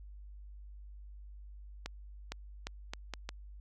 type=accelerating click train; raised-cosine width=0.2 ms; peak=-21 dBFS; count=6; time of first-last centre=1.86-3.291 s; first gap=460 ms; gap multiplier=0.76; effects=added 50 Hz sine -47 dBFS peak until 3.6 s